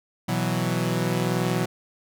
sawtooth chord, B suspended fourth, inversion none, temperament equal, 123.47 / 164.81 / 185 Hz, B2 / E3 / F#3, 0 / 0 / 0 cents, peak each -23 / -23 / -23 dBFS, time 0.28-1.66 s, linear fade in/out 10 ms, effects none

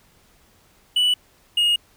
triangle tone pair in turn, 2960 / 2864 Hz, F#7 / F7, 0 / +43 cents, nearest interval minor second, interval 57 cents, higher first, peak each -14 dBFS, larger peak neither, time 0.96-1.14 / 1.57-1.76 s, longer second, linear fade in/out 5 ms, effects pink hiss -57 dBFS RMS until 1.96 s

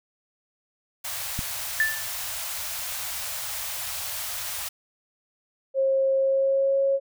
white band-stop noise, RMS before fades -32 dBFS, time 1.04-4.69 s, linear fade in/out 10 ms, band 130 to 560 Hz, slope 48 dB/octave
click, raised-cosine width 5 ms, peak -17 dBFS, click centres 1.391 s
sine tone with exponential decay, 1760 Hz, A6, in tune, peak -16 dBFS, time 1.8-2.15 s, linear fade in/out 1 ms, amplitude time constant 76 ms
sine tone with pitch glide, 537 to 547 Hz, C5 to C#5, +45 to -23 cents, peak -19 dBFS, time 5.74-7 s, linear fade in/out 50 ms, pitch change +32 cents, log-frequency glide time 6.16-6.79 s
effects none

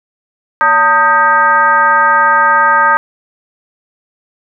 sine tone with frequency modulation, 1244.5 Hz, D#6, in tune, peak -6 dBFS, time 0.61-2.97 s, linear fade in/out 0 ms, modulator 336 Hz, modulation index 1.3, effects none

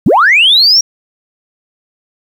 sine linear sweep, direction up, 120.6 to 5700 Hz, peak -3 dBFS, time 0.06-0.81 s, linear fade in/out 5 ms, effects tanh soft clip ceiling 0 dBFS + 7-bit

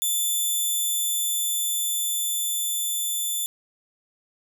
5% pulse tone with level ramp, 3520 Hz, A7, in tune, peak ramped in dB -14 to -17 dBFS, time 0.02-3.46 s, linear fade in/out 0 ms, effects none

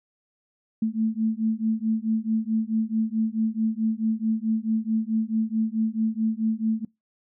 sine beating tone pair, 218.9 / 223.5 Hz, A3 / A3, -9 / +27 cents, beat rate 4.6 Hz, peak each -25 dBFS, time 0.82-6.85 s, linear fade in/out 5 ms, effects noise-tail reverb RT60 0.2 s tail -24 dB re dry

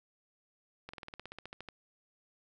slowing click train, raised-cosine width 0.3 ms, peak -28 dBFS, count 14, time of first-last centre 0.89-1.687 s, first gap 45 ms, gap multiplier 1.05, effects none

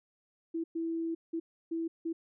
sine tone bursts at uneven times, 329.6 Hz, E4, in tune, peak -31 dBFS, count 5, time 0.54-0.64 / 0.75-1.15 / 1.33-1.4 / 1.71-1.88 / 2.05-2.13 s, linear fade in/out 10 ms, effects none

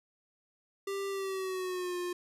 square tone with pitch glide, 394.3 to 355.4 Hz, G4 to F4, +10 to +30 cents, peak -34 dBFS, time 0.87-2.13 s, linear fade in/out 5 ms, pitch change -180 cents, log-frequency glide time 1.09-1.97 s, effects resampled to 32000 Hz

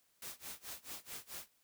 white noise with tremolo, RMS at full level -45 dBFS, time 0.22-1.48 s, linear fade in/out 2 ms, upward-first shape sine, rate 4.6 Hz, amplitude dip 95%, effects white hiss -74 dBFS RMS until 1.63 s

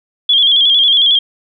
sine tone with vibrato, 3308 Hz, G#7, 8 cents flat, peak -7 dBFS, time 0.29-1.19 s, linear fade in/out 5 ms, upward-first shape square, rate 11 Hz, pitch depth 52 cents each way, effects none

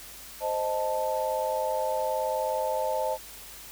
sine chord, A diminished, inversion first, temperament equal, 523.3 / 622.3 / 880 Hz, C5 / Eb5 / A5, 0 / 0 / 0 cents, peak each -30 dBFS, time 0.4-3.18 s, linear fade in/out 50 ms, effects added 50 Hz sine -55 dBFS peak until 3.71 s + white hiss -45 dBFS RMS until 3.71 s

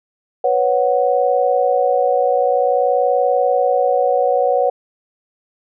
sine chord, B suspended second, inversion none, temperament equal, 493.9 / 554.4 / 740 Hz, B4 / C#5 / F#5, 0 / 0 / 0 cents, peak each -17 dBFS, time 0.44-4.7 s, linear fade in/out 5 ms, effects none

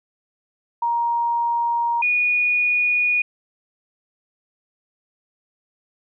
sine tone pair in turn, 940 / 2456 Hz, A#5 / D#7, +14 / -23 cents, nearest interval octave + perfect fourth, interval 1663 cents, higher second, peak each -18 / -16 dBFS, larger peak second, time 0.82-2.02 / 2.02-3.22 s, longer neither, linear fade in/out 5 ms, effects none

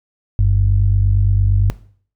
sine tone pair together, 48.75 / 97.5 Hz, G1 / G2, -9 / -9 cents, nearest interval octave, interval 1200 cents, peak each -12 dBFS, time 0.39-1.7 s, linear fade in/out 0 ms, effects noise-tail reverb RT60 0.5 s tail -19 dB re dry + tanh soft clip ceiling -4 dBFS

